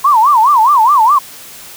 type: tone with vibrato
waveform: sine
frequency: 1016 Hz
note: B5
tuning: 49 cents sharp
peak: -5 dBFS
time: 0.04-1.19 s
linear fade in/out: 10 ms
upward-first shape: sine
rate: 4.8 Hz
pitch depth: 280 cents each way
effects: white hiss -33 dBFS RMS until 1.76 s